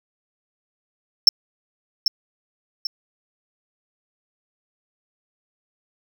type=tone with echo; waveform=triangle; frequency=5390 Hz; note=E8; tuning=38 cents sharp; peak=-5 dBFS; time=1.27-1.29 s; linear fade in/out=2 ms; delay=790 ms; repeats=2; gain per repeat=-8 dB; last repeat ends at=2.87 s; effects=none